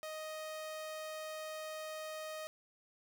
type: tone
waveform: sawtooth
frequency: 624 Hz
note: D#5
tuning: 5 cents sharp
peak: -38 dBFS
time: 0.03-2.47 s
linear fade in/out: 0 ms
effects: none